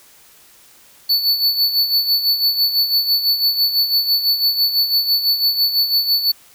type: tone with tremolo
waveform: square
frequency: 4467 Hz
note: C#8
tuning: 12 cents sharp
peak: -12 dBFS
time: 1.09-6.32 s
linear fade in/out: 10 ms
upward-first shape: sine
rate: 6 Hz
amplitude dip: 65%
effects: white hiss -48 dBFS RMS until 6.54 s

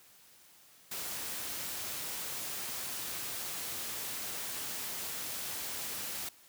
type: noise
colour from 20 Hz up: white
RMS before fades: -39 dBFS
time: 0.91-6.29 s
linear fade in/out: 5 ms
effects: white hiss -60 dBFS RMS until 6.48 s + high-pass 60 Hz 12 dB/octave

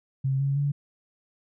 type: tone with pitch steps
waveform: sine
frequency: 134.4 / 138.58 / 142.89 Hz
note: C3 / C#3 / D3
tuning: +47 / 0 / -47 cents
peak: -22 dBFS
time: 0.24-0.72 s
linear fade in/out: 10 ms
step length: 160 ms
effects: none

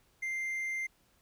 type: tone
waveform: triangle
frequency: 2093 Hz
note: C7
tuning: in tune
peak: -31 dBFS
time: 0.22-0.87 s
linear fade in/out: 10 ms
effects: pink hiss -69 dBFS RMS until 1.21 s

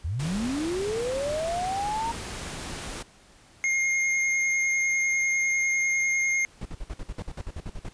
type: linear sweep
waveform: sine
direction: up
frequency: 69.3 to 932.3 Hz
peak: -26 dBFS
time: 0.04-2.12 s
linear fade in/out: 10 ms
type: noise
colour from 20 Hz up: pink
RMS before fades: -36 dBFS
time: 0.19-3.03 s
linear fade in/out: 10 ms
type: tone with vibrato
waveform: square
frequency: 2132 Hz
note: C7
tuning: 32 cents sharp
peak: -23 dBFS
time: 3.64-6.45 s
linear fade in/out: 0 ms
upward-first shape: triangle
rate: 10 Hz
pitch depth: 14 cents each way
type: noise bursts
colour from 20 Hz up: brown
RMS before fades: -33 dBFS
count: 14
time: 6.61-7.889 s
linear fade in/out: 5 ms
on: 44 ms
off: 51 ms
effects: pink hiss -55 dBFS RMS until 7.93 s + resampled to 22050 Hz

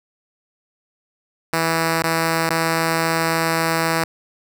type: tone with dropouts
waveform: 5% pulse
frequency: 163.7 Hz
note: E3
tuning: 12 cents flat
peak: -6 dBFS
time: 1.53-4.04 s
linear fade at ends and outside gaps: 2 ms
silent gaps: 2.024-2.037 / 2.493-2.504 s
effects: none

